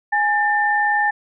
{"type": "tone pair together", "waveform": "sine", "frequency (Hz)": [831, 1788], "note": ["G#5", "A6"], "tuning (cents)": [1, 27], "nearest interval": "octave + minor second", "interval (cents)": 1326, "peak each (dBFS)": -18, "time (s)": [0.12, 1.11], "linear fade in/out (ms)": 10, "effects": []}